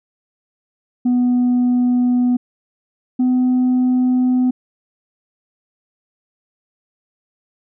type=tone pair in turn; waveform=sine; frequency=246.9 / 252.5 Hz; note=B3 / B3; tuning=0 / +39 cents; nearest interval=unison; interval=39 cents; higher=second; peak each=-10 dBFS; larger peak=neither; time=1.05-2.37 / 3.19-4.51 s; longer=neither; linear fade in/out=10 ms; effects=tanh soft clip ceiling -11 dBFS